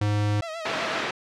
square tone, 104.2 Hz, G#2, 6 cents sharp, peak -22 dBFS, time 0.01-0.41 s, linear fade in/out 5 ms
sawtooth tone with vibrato, 650 Hz, E5, 24 cents flat, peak -28 dBFS, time 0.42-1.04 s, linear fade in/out 5 ms, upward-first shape sine, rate 8 Hz, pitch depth 68 cents each way
white band-pass noise, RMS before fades -29 dBFS, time 0.65-1.11 s, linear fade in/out 5 ms, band 170 to 2400 Hz, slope 12 dB/octave
effects low-pass 6000 Hz 12 dB/octave

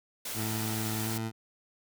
white noise, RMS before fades -37 dBFS, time 0.25-1.18 s, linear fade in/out 5 ms
20% pulse tone with pitch glide, 109.6 to 111.9 Hz, A2 to A2, -6 to +30 cents, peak -27 dBFS, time 0.34-1.32 s, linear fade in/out 50 ms, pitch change +36 cents, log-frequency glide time 1.03-1.11 s
effects none

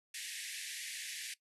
pink band-pass noise, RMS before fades -44 dBFS, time 0.14-1.34 s, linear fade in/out 5 ms, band 1700 to 12000 Hz, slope 96 dB/octave, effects noise-tail reverb RT60 0.1 s tail -18 dB re dry

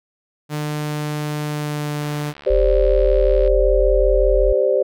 sawtooth tone with pitch glide, 149.9 to 148.09 Hz, D3 to D3, +36 to +15 cents, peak -18 dBFS, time 0.49-2.34 s, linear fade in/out 50 ms, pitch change -21 cents, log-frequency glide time 1.4-1.92 s
click train, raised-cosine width 0.3 ms, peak -22 dBFS, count 106, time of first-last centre 2.02-3.476 s, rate 72.1 Hz
sine chord, G suspended fourth, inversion none, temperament just, 392 / 522.7 / 588 Hz, G4 / C5 / D5, 0 / -2 / +2 cents, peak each -19 / -17 / -19 dBFS, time 2.46-4.83 s, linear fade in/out 10 ms
sine tone, 42.71 Hz, F1, 38 cents flat, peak -16 dBFS, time 2.5-4.53 s, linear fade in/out 10 ms
effects none

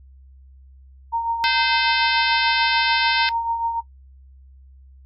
sine tone with tremolo, 924 Hz, A#5, 16 cents flat, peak -18 dBFS, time 1.12-3.81 s, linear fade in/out 20 ms, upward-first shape triangle, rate 6.8 Hz, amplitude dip 60%
harmonic tone, 517 Hz, C5, 21 cents flat, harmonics 3 / 4 / 5 / 6 / 7 / 8 / 9 / 10, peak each -24 / -25 / -26 / -27 / -27 / -28 / -29 / -29 dBFS, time 1.44-3.29 s, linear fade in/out 0 ms
effects noise-tail reverb RT60 0.1 s tail -18 dB re dry + added 66 Hz sine -44 dBFS peak until 5.05 s

